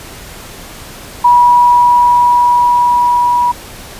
sine tone with level ramp, 970 Hz, B5, 31 cents flat, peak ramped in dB -3 to -8 dBFS, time 1.24-3.52 s, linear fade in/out 10 ms, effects pink hiss -31 dBFS RMS until 3.99 s + resampled to 32000 Hz

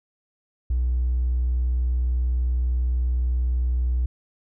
sine tone with hard clipping, 61.74 Hz, B1, in tune, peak -20 dBFS, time 0.7-4.06 s, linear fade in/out 5 ms, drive 1 dB, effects none

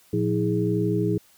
sine tone cluster, 115.8 / 176.9 / 321 / 413.3 Hz, A#2 / F3 / E4 / G#4, -11 / +23 / -46 / -8 cents, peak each -26 dBFS, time 0.13-1.18 s, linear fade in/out 5 ms, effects white hiss -57 dBFS RMS until 1.37 s

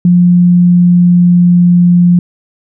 sine tone with pitch glide, 176.7 to 175.68 Hz, F3 to F3, +21 to +11 cents, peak -3 dBFS, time 0.05-2.19 s, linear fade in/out 2 ms, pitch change -10 cents, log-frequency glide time 0.26-1.84 s, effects none

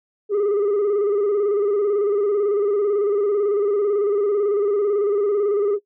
sine tone with vibrato, 408.9 Hz, G#4, 27 cents flat, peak -14 dBFS, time 0.29-5.79 s, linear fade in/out 50 ms, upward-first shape square, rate 18 Hz, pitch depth 54 cents each way, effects noise-tail reverb RT60 0.1 s tail -18 dB re dry + tanh soft clip ceiling -16 dBFS

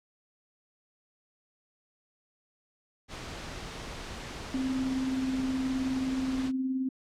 pink noise, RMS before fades -40 dBFS, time 3.08-6.52 s, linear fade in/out 50 ms
sine tone with tremolo, 261.6 Hz, C4, in tune, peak -26 dBFS, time 4.54-6.89 s, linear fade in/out 5 ms, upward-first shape sine, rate 19 Hz, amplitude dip 35%
effects low-pass 6000 Hz 12 dB/octave

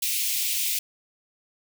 white high-pass noise, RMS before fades -26 dBFS, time 0.02-0.79 s, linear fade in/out 5 ms, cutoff 2200 Hz, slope 48 dB/octave, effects none

